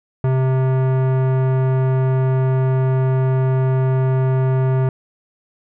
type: tone with tanh clipping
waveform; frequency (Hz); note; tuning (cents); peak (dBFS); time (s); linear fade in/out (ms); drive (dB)
sine; 130.81; C3; 0; -16; 0.24-4.89; 2; 18
effects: none